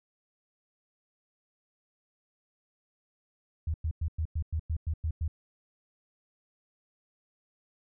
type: tone bursts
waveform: sine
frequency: 79.4 Hz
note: D#2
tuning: 36 cents sharp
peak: -27 dBFS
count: 10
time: 3.67-5.28 s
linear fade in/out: 5 ms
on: 71 ms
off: 100 ms
effects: none